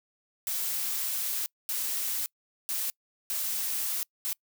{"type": "noise bursts at uneven times", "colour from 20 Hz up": "blue", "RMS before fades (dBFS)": -31, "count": 5, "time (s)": [[0.47, 1.46], [1.69, 2.26], [2.69, 2.9], [3.3, 4.03], [4.25, 4.33]], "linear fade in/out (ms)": 0, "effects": ["noise-tail reverb RT60 0.1 s tail -26 dB re dry"]}